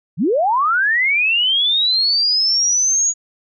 sine linear sweep, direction up, 123.47 to 6790 Hz, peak -13 dBFS, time 0.17-3.14 s, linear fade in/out 50 ms, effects none

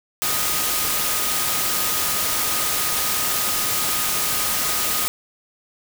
sine tone in noise, 1244.5 Hz, D#6, in tune, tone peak -32 dBFS, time 0.22-5.08 s, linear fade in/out 0 ms, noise white, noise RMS -22 dBFS, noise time 0.22-5.08 s, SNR -13 dB, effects none

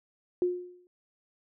sine tone with exponential decay, 357.9 Hz, F4, 42 cents sharp, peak -21 dBFS, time 0.42-0.87 s, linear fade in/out 1 ms, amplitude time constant 96 ms, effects none

